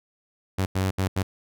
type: tone bursts at uneven times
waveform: sawtooth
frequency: 94.8 Hz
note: F#2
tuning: 43 cents sharp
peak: -18 dBFS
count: 4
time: 0.58-0.66 / 0.75-0.91 / 0.98-1.08 / 1.16-1.23 s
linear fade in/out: 10 ms
effects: none